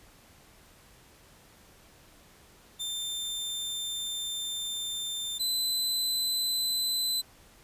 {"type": "tone pair in turn", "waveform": "sawtooth", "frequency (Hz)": [3580, 4029], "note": ["A7", "B7"], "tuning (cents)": [29, 34], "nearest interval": "major second", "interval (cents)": 205, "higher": "second", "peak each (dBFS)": [-29, -24], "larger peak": "second", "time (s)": [[2.79, 5.39], [5.39, 7.22]], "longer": "first", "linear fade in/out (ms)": 20, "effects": ["pink hiss -57 dBFS RMS until 7.63 s", "resampled to 32000 Hz"]}